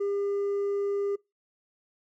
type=tone with hard clipping; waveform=triangle; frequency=401.9 Hz; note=G4; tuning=43 cents sharp; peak=-25 dBFS; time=0-1.16 s; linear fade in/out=10 ms; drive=1 dB; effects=noise-tail reverb RT60 0.2 s tail -22 dB re dry